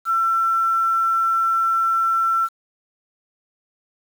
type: tone with quantisation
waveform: sine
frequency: 1345 Hz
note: E6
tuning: 34 cents sharp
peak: -16 dBFS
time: 0.05-2.49 s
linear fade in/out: 50 ms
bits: 7
effects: none